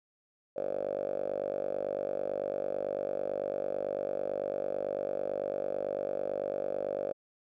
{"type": "tone with band-pass filter", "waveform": "5% pulse", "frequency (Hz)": 49, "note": "G1", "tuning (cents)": 0, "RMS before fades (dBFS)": -34, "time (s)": [0.56, 7.13], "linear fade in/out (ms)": 10, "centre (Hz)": 560, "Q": 7.9, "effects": []}